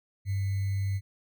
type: tone with sample-and-hold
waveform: sine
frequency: 98 Hz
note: G2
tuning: in tune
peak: -26 dBFS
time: 0.25-1.01 s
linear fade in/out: 50 ms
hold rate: 2100 Hz
effects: none